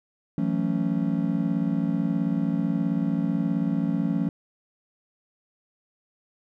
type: chord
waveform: triangle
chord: F# minor seventh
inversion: third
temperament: just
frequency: 166.5 / 185 / 222 / 277.5 Hz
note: E3 / F#3 / A3 / C#4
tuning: +18 / 0 / +16 / +2 cents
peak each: -26 dBFS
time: 0.38-4.29 s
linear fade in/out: 2 ms
effects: none